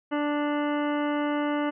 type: harmonic tone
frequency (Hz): 293.7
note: D4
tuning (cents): 0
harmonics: 1 / 2 / 3 / 4 / 5 / 6 / 7 / 9 / 10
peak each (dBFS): -26 / -31 / -34 / -36 / -38 / -43 / -41 / -49 / -45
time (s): 0.11-1.71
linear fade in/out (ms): 20
effects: none